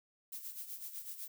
violet noise with tremolo, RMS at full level -43 dBFS, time 0.32-1.28 s, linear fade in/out 5 ms, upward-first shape sine, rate 8 Hz, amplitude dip 65%, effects none

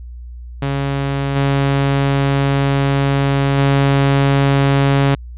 sawtooth tone with level steps, 138.59 Hz, C#3, in tune, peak -13 / -9 / -7 dBFS, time 0.62-5.15 s, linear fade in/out 5 ms, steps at 1.35 / 3.57 s, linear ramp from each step 20 ms, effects added 60 Hz sine -29 dBFS peak until 5.37 s + resampled to 8000 Hz

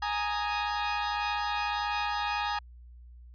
sawtooth chord, Ab suspended second, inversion none, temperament equal, 830.6 / 932.3 / 1244.5 Hz, Ab5 / Bb5 / Eb6, 0 / 0 / 0 cents, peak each -27 / -31 / -31 dBFS, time 0.02-2.59 s, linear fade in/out 5 ms, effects added 60 Hz sine -47 dBFS peak until 3.34 s + resampled to 11025 Hz

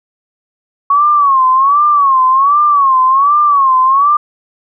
sine tone with vibrato, 1109 Hz, C#6, in tune, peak -6 dBFS, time 0.9-4.17 s, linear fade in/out 5 ms, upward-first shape sine, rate 1.3 Hz, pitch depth 130 cents each way, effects none

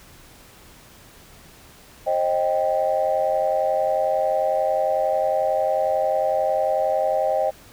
sine chord, C minor, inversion none, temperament equal with one note detuned, 531.2 / 622.3 / 784 Hz, C5 / Eb5 / G5, +26 / 0 / 0 cents, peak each -23 / -21 / -23 dBFS, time 2.06-7.51 s, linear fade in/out 20 ms, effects tanh soft clip ceiling -10 dBFS + pink hiss -48 dBFS RMS until 7.72 s

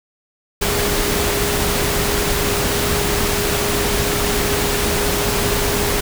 sine tone in noise, 409.6 Hz, G#4, 24 cents flat, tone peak -23 dBFS, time 0.61-6.01 s, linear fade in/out 10 ms, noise pink, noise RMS -19 dBFS, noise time 0.61-6.01 s, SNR -7 dB, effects none

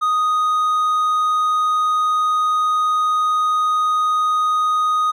triangle tone, 1244.5 Hz, D#6, in tune, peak -13 dBFS, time 0.01-5.12 s, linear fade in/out 20 ms, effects none

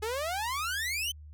sawtooth exponential sweep, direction up, 415.3 to 3136 Hz, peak -27 dBFS, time 0.02-1.12 s, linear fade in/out 10 ms, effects added 75 Hz sine -45 dBFS peak until 1.33 s

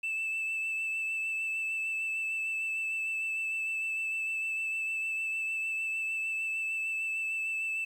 sine tone with vibrato, 2640 Hz, E7, 2 cents sharp, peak -28 dBFS, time 0.03-7.85 s, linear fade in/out 10 ms, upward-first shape sine, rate 6.6 Hz, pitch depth 15 cents each way, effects tanh soft clip ceiling -29 dBFS + 10-bit

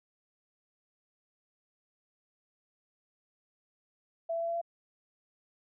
sine tone with pitch steps, 665 / 668.9 / 672.7 / 676.6 / 680.5 Hz, E5 / E5 / E5 / E5 / F5, +15 / +25 / +35 / +45 / -45 cents, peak -30 dBFS, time 4.29-4.615 s, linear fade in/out 10 ms, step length 65 ms, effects none

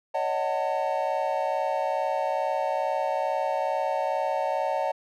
triangle chord, D# half-diminished seventh, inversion third, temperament just, 560 / 622.3 / 746.7 / 896 Hz, C#5 / D#5 / F#5 / A5, +18 / 0 / +16 / +31 cents, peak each -28 dBFS, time 0.14-4.92 s, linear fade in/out 10 ms, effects none

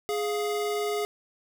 square tone pair together, 416.8 / 701 Hz, G#4 / F5, +6 / +6 cents, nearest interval major sixth, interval 900 cents, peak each -28 / -34 dBFS, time 0.09-1.05 s, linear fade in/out 0 ms, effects none

